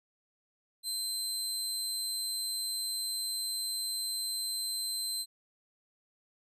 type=tone; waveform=25% pulse; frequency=4100 Hz; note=C8; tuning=36 cents flat; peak=-28 dBFS; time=0.83-5.26 s; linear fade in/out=50 ms; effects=none